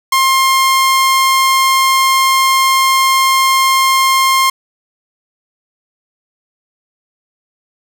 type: tone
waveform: sawtooth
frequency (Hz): 1062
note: C6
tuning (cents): +25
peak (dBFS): -5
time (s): 0.12-4.5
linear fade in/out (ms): 5
effects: none